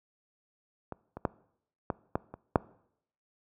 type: clicks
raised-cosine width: 1 ms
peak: -23 / -25 / -12 / -15 / -13 / -27 / -6 dBFS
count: 7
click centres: 0.923 / 1.17 / 1.252 / 1.902 / 2.155 / 2.34 / 2.558 s
effects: noise-tail reverb RT60 0.7 s tail -22 dB re dry + high-pass 60 Hz 12 dB/octave